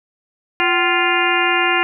harmonic tone with a mistuned harmonic, 349.2 Hz, F4, in tune, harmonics 1 / 2 / 3 / 4 / 5 / 6 / 7 / 8, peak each -22 / -22 / -22 / -22 / -22 / -22 / -22 / -22 dBFS, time 0.6-1.83 s, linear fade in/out 0 ms, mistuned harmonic 2, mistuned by +140 cents, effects none

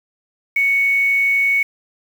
sine tone with quantisation, 2222 Hz, C#7, 4 cents sharp, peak -13 dBFS, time 0.56-1.63 s, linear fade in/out 5 ms, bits 6, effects none

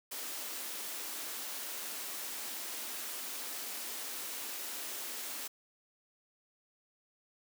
white high-pass noise, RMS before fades -41 dBFS, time 0.11-5.48 s, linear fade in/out 10 ms, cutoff 220 Hz, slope 48 dB/octave, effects none

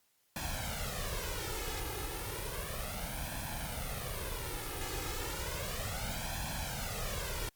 pink noise with flanger, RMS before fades -38 dBFS, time 0.36-7.49 s, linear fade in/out 2 ms, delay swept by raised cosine 1.2 to 2.4 ms, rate 0.33 Hz, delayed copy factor +0.8, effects white hiss -73 dBFS RMS until 7.55 s + Opus 48 kbps

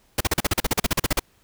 pink noise bursts, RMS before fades -20 dBFS, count 16, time 0.18-1.196 s, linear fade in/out 5 ms, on 26 ms, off 40 ms, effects pink hiss -61 dBFS RMS until 1.43 s

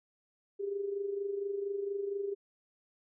sine tone with amplitude modulation, 400 Hz, G4, 35 cents sharp, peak -30 dBFS, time 0.59-2.35 s, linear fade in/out 20 ms, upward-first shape sine, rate 24.3 Hz, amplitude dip 60%, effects none

